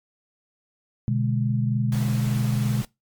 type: chord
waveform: sine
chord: G# diminished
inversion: first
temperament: equal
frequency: 123.47 / 146.83 / 207.7 Hz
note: B2 / D3 / G#3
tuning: 0 / 0 / 0 cents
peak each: -22 / -28 / -26 dBFS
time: 1.08-2.82 s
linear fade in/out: 0 ms
type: noise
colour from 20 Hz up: pink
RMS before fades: -37 dBFS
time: 1.92-2.85 s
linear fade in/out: 2 ms
effects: noise-tail reverb RT60 0.2 s tail -21 dB re dry + MP3 96 kbps